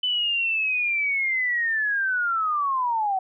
sine linear sweep, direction down, 3015 to 741 Hz, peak -21 dBFS, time 0.03-3.19 s, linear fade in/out 5 ms, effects none

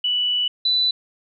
sine tone pair in turn, 2960 / 3984 Hz, F#7 / B7, 0 / +14 cents, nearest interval perfect fourth, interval 514 cents, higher second, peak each -18 / -16 dBFS, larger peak second, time 0.04-0.48 / 0.65-0.91 s, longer first, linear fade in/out 5 ms, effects none

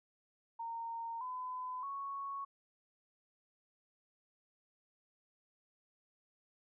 sine tone with pitch steps, 921 / 1010.2 / 1108 Hz, A#5 / B5 / C#6, -21 / +39 / -1 cents, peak -39 dBFS, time 0.59-2.45 s, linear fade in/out 10 ms, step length 620 ms, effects none

